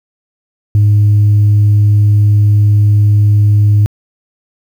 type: tone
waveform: sine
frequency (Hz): 103.83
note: G#2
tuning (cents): 0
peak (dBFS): -3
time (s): 0.75-3.86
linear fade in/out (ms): 0
effects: tanh soft clip ceiling -3 dBFS + 7-bit